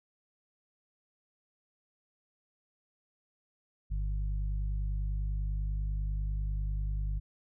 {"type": "harmonic tone", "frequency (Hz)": 50.1, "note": "G1", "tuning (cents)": 38, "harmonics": [1, 2, 3], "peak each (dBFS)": [-30, -41, -43], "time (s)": [3.9, 7.2], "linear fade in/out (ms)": 20, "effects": []}